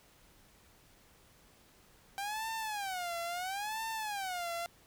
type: tone with vibrato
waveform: sawtooth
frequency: 781 Hz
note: G5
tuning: 7 cents flat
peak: -32 dBFS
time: 2.18-4.66 s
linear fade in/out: 0 ms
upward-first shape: sine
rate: 0.74 Hz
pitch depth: 240 cents each way
effects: pink hiss -63 dBFS RMS until 4.86 s